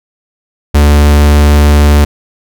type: tone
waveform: 45% pulse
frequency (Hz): 73.42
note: D2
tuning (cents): 0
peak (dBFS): -3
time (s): 0.74-2.05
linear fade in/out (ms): 10
effects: none